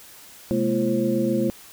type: tone cluster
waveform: sine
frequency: 128.9 / 210.7 / 238 / 341.8 / 533 Hz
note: C3 / G#3 / A#3 / F4 / C5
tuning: -26 / +25 / +36 / -37 / +32 cents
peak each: -31 / -24 / -26 / -24 / -27 dBFS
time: 0.51-1.5 s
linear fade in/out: 0 ms
effects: white hiss -46 dBFS RMS until 1.72 s